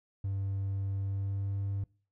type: tone with pitch glide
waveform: triangle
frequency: 97.9 to 98.98 Hz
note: G2 to G2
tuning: -2 to +17 cents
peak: -28 dBFS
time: 0.24-1.84 s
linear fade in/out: 5 ms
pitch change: +19 cents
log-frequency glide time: 0.98-1.59 s
effects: noise-tail reverb RT60 0.4 s tail -25 dB re dry + tanh soft clip ceiling -24 dBFS